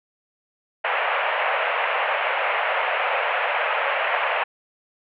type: band-pass noise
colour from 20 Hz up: pink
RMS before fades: -23 dBFS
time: 0.84-4.44 s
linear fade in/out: 10 ms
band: 530 to 2800 Hz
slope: 48 dB/octave
effects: none